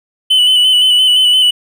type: tone with vibrato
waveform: triangle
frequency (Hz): 3000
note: F#7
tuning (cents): +23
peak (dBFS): -5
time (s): 0.3-1.51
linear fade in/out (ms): 10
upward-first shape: square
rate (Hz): 5.8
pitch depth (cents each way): 26
effects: none